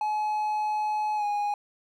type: tone with pitch glide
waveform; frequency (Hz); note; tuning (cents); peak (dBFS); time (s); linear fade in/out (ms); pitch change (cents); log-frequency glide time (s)
triangle; 850 to 825.3; G#5 to G#5; +40 to -11; -23; 0.01-1.54; 2; -51; 1.16-1.25
effects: none